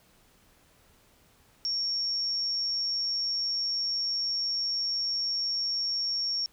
sine tone with amplitude modulation, 5510 Hz, F8, 24 cents flat, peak -25 dBFS, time 1.65-6.46 s, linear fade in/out 0 ms, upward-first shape sine, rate 174 Hz, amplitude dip 40%, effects pink hiss -62 dBFS RMS until 6.52 s

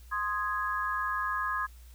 sine chord, Ab major, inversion first, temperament equal, 1046.5 / 1244.5 / 1661.2 Hz, C6 / Eb6 / Ab6, 0 / 0 / 0 cents, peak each -33 dBFS, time 0.11-1.67 s, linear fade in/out 20 ms, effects added 60 Hz sine -48 dBFS peak until 1.94 s + white hiss -61 dBFS RMS until 1.94 s

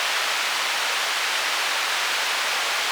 white band-pass noise, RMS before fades -24 dBFS, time 0-2.91 s, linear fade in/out 0 ms, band 770 to 3300 Hz, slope 12 dB/octave, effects none

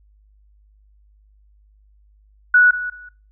sine tone with echo, 1471 Hz, F#6, 11 cents flat, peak -8 dBFS, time 2.54-2.71 s, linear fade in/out 5 ms, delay 190 ms, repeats 2, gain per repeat -14 dB, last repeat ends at 3.09 s, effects noise-tail reverb RT60 0.3 s tail -20 dB re dry + added 51 Hz sine -51 dBFS peak until 3.31 s

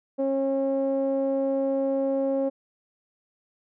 sawtooth tone with low-pass filter, 271.5 Hz, C#4, 36 cents flat, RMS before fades -25 dBFS, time 0.18-2.5 s, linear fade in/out 20 ms, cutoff 560 Hz, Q 3.5, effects none

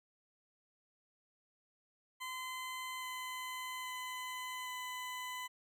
20% pulse tone with pitch steps, 1026 / 1018.9 / 1011.9 / 1004.9 Hz, C6 / C6 / B5 / B5, -34 / -46 / +42 / +30 cents, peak -36 dBFS, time 2.2-5.48 s, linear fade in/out 20 ms, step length 820 ms, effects none

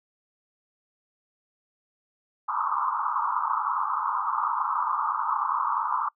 white band-pass noise, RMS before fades -27 dBFS, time 2.48-6.09 s, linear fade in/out 10 ms, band 870 to 1300 Hz, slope 96 dB/octave, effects noise-tail reverb RT60 0.1 s tail -23 dB re dry

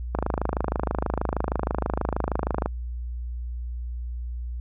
click train, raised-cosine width 1 ms, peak -10 dBFS, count 67, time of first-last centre 0.15-2.66 s, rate 26.3 Hz, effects added 60 Hz sine -29 dBFS peak until 4.6 s

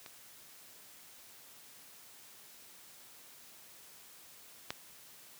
clicks, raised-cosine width 0.2 ms, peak -30 / -18 dBFS, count 2, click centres 0.062 / 4.705 s, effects white hiss -56 dBFS RMS until 5.39 s + high-pass 80 Hz 12 dB/octave

